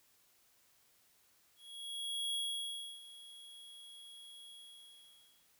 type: tone with ADSR envelope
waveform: square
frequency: 3322 Hz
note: G#7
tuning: in tune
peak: -35 dBFS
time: 1.56-5.47 s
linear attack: 780 ms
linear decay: 660 ms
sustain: -17 dB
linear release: 960 ms
effects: white hiss -70 dBFS RMS until 5.59 s